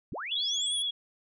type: linear sweep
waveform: sine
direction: up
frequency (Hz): 65.1 to 10280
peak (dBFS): -34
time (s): 0.12-0.82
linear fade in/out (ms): 0
type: tone with vibrato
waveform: sine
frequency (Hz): 3367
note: G#7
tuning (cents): +23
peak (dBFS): -28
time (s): 0.31-0.91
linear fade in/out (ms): 10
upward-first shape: sine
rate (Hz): 9.9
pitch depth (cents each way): 30
effects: none